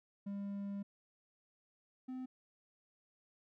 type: tone pair in turn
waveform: triangle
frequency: 200.1 / 256.8 Hz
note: G3 / C4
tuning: +36 / -32 cents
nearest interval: major third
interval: 432 cents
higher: second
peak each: -37 / -39 dBFS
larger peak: first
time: 0.26-0.83 / 2.08-2.26 s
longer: first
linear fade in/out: 10 ms
effects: none